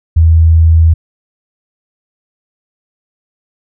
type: tone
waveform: sine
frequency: 81.4 Hz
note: E2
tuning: 21 cents flat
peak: -3 dBFS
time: 0.16-0.94 s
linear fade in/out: 10 ms
effects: none